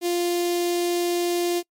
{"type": "tone with notch filter", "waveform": "sawtooth", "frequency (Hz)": 349.2, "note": "F4", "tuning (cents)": 0, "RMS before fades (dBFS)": -23, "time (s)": [0.01, 1.63], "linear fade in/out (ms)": 50, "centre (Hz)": 1300, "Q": 0.57, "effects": ["noise-tail reverb RT60 0.1 s tail -26 dB re dry", "MP3 64 kbps"]}